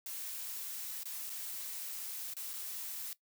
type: noise with dropouts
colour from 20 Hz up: blue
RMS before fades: -42 dBFS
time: 0.06-3.13 s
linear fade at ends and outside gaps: 1 ms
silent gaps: 1.033-1.055 / 1.296-1.3 / 2.337-2.367 / 2.533-2.537 s
effects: noise-tail reverb RT60 0.1 s tail -17 dB re dry